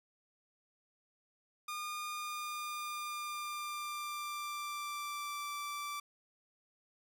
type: tone with pitch glide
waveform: sawtooth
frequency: 1215 to 1167.5 Hz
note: D#6 to D6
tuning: -42 to -11 cents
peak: -35 dBFS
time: 1.68-6 s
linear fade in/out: 5 ms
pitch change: -69 cents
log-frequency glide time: 2.11-5.52 s
effects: none